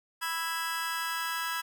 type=chord; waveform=sawtooth; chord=E major; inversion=second; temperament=just; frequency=988.9 / 1318.5 / 1648.1 Hz; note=B5 / E6 / G#6; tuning=+2 / 0 / -14 cents; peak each=-32 / -32 / -31 dBFS; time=0.21-1.62 s; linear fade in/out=20 ms; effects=none